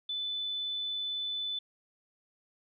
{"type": "tone", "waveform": "sine", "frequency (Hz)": 3502, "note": "A7", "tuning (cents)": -9, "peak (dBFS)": -32, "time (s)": [0.09, 1.59], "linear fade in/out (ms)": 5, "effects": []}